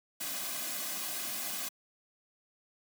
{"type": "noise with comb filter", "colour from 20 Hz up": "white", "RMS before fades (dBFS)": -37, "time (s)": [0.2, 1.69], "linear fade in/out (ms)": 10, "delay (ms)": 2.2, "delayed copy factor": -0.8, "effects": ["high-pass 200 Hz 12 dB/octave"]}